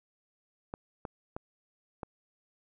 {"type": "clicks", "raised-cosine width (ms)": 1, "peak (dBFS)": -23, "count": 4, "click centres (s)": [0.739, 1.052, 1.365, 2.032], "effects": []}